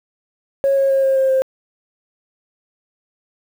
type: tone with pitch steps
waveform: sine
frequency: 549 / 544.6 / 540.2 / 535.8 / 531.5 / 527.2 Hz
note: C#5 / C#5 / C#5 / C5 / C5 / C5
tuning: -17 / -31 / -45 / +41 / +27 / +13 cents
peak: -11 dBFS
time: 0.64-1.42 s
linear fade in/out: 0 ms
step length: 130 ms
effects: tanh soft clip ceiling -9 dBFS + 7-bit

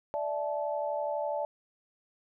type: chord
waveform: sine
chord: D suspended second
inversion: none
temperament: equal with one note detuned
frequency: 587.3 / 659.3 / 867.9 Hz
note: D5 / E5 / A5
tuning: 0 / 0 / -24 cents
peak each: -32 / -36 / -35 dBFS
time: 0.14-1.45 s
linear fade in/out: 0 ms
effects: none

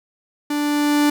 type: tone with level ramp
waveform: 45% pulse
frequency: 293.7 Hz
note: D4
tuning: in tune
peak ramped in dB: -20 to -13 dBFS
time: 0.5-1.1 s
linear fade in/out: 5 ms
effects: none

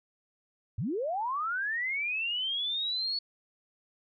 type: linear sweep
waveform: sine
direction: up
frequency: 82.2 to 4435 Hz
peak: -29 dBFS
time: 0.78-3.19 s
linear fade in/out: 5 ms
effects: none

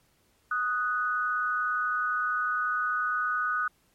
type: tone pair together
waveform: sine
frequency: 1244.5 / 1484.2 Hz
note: D#6 / F#6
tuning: 0 / +5 cents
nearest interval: minor third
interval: 305 cents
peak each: -28 / -28 dBFS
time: 0.51-3.68 s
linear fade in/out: 5 ms
effects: pink hiss -67 dBFS RMS until 3.94 s + MP3 64 kbps

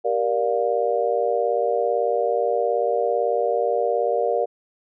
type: chord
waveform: sine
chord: G minor seventh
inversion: none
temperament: just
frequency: 392 / 470.4 / 588 / 705.6 Hz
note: G4 / Bb4 / D5 / F5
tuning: 0 / +16 / +2 / +18 cents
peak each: -28 / -22 / -24 / -25 dBFS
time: 0.04-4.46 s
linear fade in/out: 20 ms
effects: none

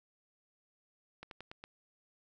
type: slowing click train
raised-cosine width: 0.3 ms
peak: -30 dBFS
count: 5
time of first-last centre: 1.23-1.639 s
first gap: 82 ms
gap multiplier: 1.15
effects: none

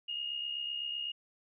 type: tone with amplitude modulation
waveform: sine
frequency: 2853 Hz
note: F7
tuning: 36 cents sharp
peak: -32 dBFS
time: 0.08-1.12 s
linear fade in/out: 10 ms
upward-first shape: sine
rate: 67.9 Hz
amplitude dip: 55%
effects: none

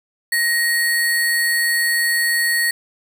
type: tone with sample-and-hold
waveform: sine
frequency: 1883 Hz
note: A#6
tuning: 17 cents sharp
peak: -15 dBFS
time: 0.32-2.71 s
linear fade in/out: 5 ms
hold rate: 6300 Hz
effects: none

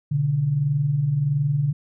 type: tone pair together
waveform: sine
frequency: 123.47 / 144.97 Hz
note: B2 / D3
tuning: 0 / -22 cents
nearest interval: minor third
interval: 278 cents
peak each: -27 / -19 dBFS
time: 0.11-1.73 s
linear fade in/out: 10 ms
effects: none

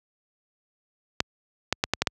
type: clicks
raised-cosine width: 0.2 ms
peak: -4 dBFS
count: 6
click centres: 1.204 / 1.726 / 1.839 / 1.936 / 2.02 / 2.072 s
effects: high-pass 60 Hz 12 dB/octave

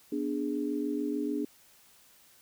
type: chord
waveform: sine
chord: G# diminished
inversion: first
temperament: equal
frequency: 246.9 / 293.7 / 415.3 Hz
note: B3 / D4 / G#4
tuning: 0 / 0 / 0 cents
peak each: -35 / -31 / -36 dBFS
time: 0.12-1.45 s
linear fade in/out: 5 ms
effects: white hiss -60 dBFS RMS until 2.41 s

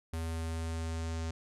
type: tone with low-pass filter sweep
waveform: square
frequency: 81.7 Hz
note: E2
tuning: 15 cents flat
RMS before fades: -36 dBFS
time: 0.13-1.31 s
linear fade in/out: 5 ms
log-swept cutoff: 11000 to 7000 Hz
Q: 1.8
effects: none

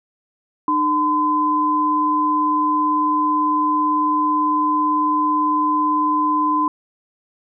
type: tone pair together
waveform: sine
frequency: 303 / 1019 Hz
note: D#4 / C6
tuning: -46 / -46 cents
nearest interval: octave + major sixth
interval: 2100 cents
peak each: -21 / -16 dBFS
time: 0.68-6.68 s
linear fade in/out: 2 ms
effects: none

